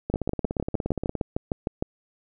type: two click trains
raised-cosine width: 2 ms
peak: -14 / -11 dBFS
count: 19 / 12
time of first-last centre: 0.1-1.153 / 0.14-1.825 s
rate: 17.1 / 6.53 Hz
effects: none